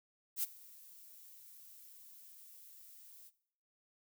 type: noise with ADSR envelope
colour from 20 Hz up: violet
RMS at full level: -33 dBFS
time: 0.36-3.31 s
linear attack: 72 ms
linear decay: 21 ms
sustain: -24 dB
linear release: 38 ms
effects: noise-tail reverb RT60 0.6 s tail -17 dB re dry